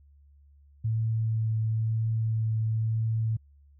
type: tone with vibrato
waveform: sine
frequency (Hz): 111.3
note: A2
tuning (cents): +20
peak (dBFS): -24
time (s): 0.84-3.37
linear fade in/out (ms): 10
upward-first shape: triangle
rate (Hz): 1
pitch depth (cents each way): 13
effects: added 71 Hz sine -54 dBFS peak until 3.79 s